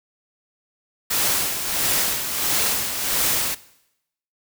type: noise with tremolo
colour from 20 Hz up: white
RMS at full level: -20 dBFS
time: 1.1-3.55 s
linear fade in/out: 10 ms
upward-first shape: sine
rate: 1.5 Hz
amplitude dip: 55%
effects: noise-tail reverb RT60 0.8 s tail -18 dB re dry